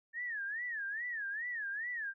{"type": "tone with vibrato", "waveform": "sine", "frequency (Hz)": 1770, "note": "A6", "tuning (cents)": 10, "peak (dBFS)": -36, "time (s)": [0.13, 2.14], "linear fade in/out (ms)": 50, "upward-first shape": "sine", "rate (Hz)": 2.4, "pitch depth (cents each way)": 190, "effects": []}